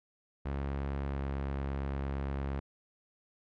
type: tone with pitch glide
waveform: sawtooth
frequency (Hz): 69.3 to 68.74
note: C#2 to C#2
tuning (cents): 0 to -14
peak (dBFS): -29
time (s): 0.45-2.6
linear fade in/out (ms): 10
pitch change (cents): -14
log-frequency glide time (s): 1.1-1.18
effects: low-pass 2000 Hz 12 dB/octave